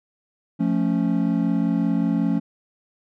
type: chord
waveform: triangle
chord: F augmented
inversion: none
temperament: equal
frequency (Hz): 174.61 / 220 / 277.2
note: F3 / A3 / C#4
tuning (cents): 0 / 0 / 0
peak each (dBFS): -21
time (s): 0.59-2.4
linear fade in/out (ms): 20
effects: none